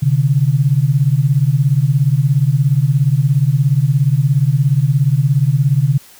sine beating tone pair, 130 / 147 Hz, C3 / D3, -11 / +2 cents, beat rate 17 Hz, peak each -13 dBFS, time 0.02-5.98 s, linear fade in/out 10 ms, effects white hiss -43 dBFS RMS until 6.19 s

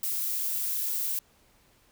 violet noise, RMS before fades -30 dBFS, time 0.03-1.19 s, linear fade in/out 2 ms, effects pink hiss -63 dBFS RMS until 1.91 s

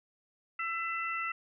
harmonic tone, 669 Hz, E5, 25 cents sharp, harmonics 2 / 3 / 4, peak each -35 / -37 / -38 dBFS, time 0.59-1.32 s, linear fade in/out 5 ms, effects none

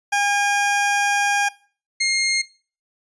20% pulse tone pair in turn, 811 / 2132 Hz, G#5 / C7, -41 / +32 cents, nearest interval octave + perfect fourth, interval 1673 cents, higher second, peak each -12 dBFS, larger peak neither, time 0.12-1.49 / 2-2.42 s, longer first, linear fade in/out 10 ms, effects noise-tail reverb RT60 0.4 s tail -21 dB re dry + resampled to 22050 Hz

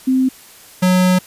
sine / square tone pair in turn, 260 / 183.29 Hz, C4 / F#3, -11 / -16 cents, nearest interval tritone, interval 605 cents, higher first, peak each -11 dBFS, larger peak neither, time 0.07-0.29 / 0.82-1.19 s, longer second, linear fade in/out 10 ms, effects white hiss -42 dBFS RMS until 1.26 s + resampled to 32000 Hz

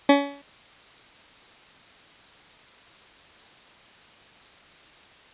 20% pulse tone with exponential decay, 282.2 Hz, C#4, 31 cents sharp, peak -6 dBFS, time 0.09-0.42 s, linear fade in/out 5 ms, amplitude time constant 70 ms, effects white hiss -51 dBFS RMS until 5.33 s + resampled to 8000 Hz

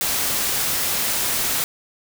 white noise, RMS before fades -22 dBFS, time 0.01-1.64 s, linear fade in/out 0 ms, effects none

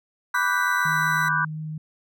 sawtooth tone, 1975.5 Hz, B6, in tune, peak -27 dBFS, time 0.34-1.29 s, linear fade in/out 10 ms
sine chord, G major seventh, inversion first, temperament equal with one note detuned, 987.8 / 1165.2 / 1480 / 1568 Hz, B5 / D6 / F#6 / G6, 0 / -14 / 0 / 0 cents, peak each -27 / -27 / -24 / -25 dBFS, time 0.34-1.45 s, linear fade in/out 5 ms
sine tone with vibrato, 155.56 Hz, D#3, in tune, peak -29 dBFS, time 0.85-1.78 s, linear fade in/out 5 ms, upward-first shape triangle, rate 5.6 Hz, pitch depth 8 cents each way
effects none

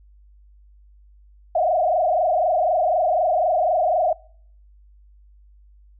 sine tone with frequency modulation, 680 Hz, F5, 46 cents flat, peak -16 dBFS, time 1.55-4.13 s, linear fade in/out 5 ms, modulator 24 Hz, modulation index 2.7, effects noise-tail reverb RT60 0.6 s tail -25 dB re dry + added 50 Hz sine -48 dBFS peak until 5.99 s

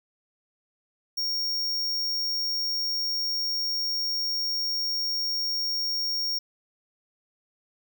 square tone, 5550 Hz, F8, 12 cents flat, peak -26 dBFS, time 1.17-6.39 s, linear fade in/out 10 ms, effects none

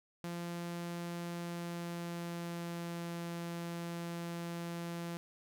sawtooth tone with pitch glide, 172.1 to 170.52 Hz, F3 to F3, -25 to -41 cents, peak -35 dBFS, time 0.24-5.17 s, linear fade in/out 0 ms, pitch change -16 cents, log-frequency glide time 1.33-3.12 s, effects none

